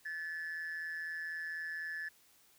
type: tone with amplitude modulation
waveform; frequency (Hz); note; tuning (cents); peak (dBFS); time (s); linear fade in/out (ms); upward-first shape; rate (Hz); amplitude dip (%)
sine; 1732; A6; -28; -33; 0.05-2.09; 10; sine; 164; 70
effects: tanh soft clip ceiling -35 dBFS + white hiss -66 dBFS RMS until 2.58 s